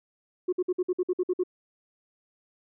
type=tone bursts; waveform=sine; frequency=363.2 Hz; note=F#4; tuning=32 cents flat; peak=-21 dBFS; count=10; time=0.48-1.436 s; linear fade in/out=10 ms; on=47 ms; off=54 ms; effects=tanh soft clip ceiling -19 dBFS